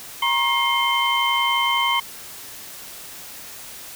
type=tone cluster; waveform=sine; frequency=948 / 1079 / 2123 / 3095 Hz; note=A#5 / C#6 / C7 / G7; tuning=+29 / -47 / +25 / -23 cents; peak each=-23 dBFS; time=0.22-2 s; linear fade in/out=5 ms; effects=white hiss -38 dBFS RMS until 3.95 s